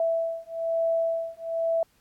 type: beating tone pair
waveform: sine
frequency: 660 / 661.1 Hz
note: E5 / E5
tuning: +2 / +5 cents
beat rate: 1.1 Hz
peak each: -27 / -27 dBFS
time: 0-1.83 s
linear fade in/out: 2 ms
effects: pink hiss -65 dBFS RMS until 2 s + AAC 64 kbps